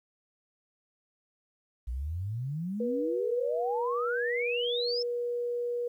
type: exponential sweep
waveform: sine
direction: up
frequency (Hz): 56.9 to 5380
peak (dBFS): -31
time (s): 1.87-5.03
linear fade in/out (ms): 10
type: tone with pitch glide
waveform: sine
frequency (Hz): 484.6 to 481.5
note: B4 to B4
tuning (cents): -33 to -44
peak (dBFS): -29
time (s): 2.8-5.88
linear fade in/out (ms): 5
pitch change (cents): -11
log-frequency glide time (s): 3.38-3.73
effects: 11-bit